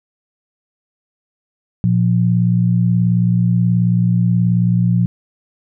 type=tone pair together; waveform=sine; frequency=117.6 / 176.2 Hz; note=A#2 / F3; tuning=+16 / +16 cents; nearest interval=perfect fifth; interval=700 cents; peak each=-14 dBFS; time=1.84-5.06 s; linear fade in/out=0 ms; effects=none